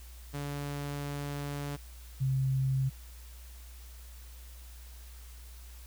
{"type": "tone pair in turn", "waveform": ["sawtooth", "sine"], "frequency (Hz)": [143.4, 132.87], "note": ["D3", "C3"], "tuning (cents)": [-41, 27], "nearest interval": "minor second", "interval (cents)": 132, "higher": "first", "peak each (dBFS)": [-31, -26], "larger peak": "second", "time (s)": [[0.33, 1.77], [2.2, 2.9]], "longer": "first", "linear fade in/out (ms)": 20, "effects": ["added 60 Hz sine -46 dBFS peak until 5.86 s", "white hiss -56 dBFS RMS until 5.86 s"]}